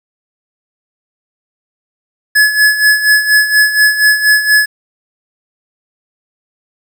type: tone with tremolo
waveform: square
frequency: 1704 Hz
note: G#6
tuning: 44 cents sharp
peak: -5 dBFS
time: 2.35-4.66 s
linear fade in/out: 10 ms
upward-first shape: sine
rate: 4.2 Hz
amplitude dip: 70%
effects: 7-bit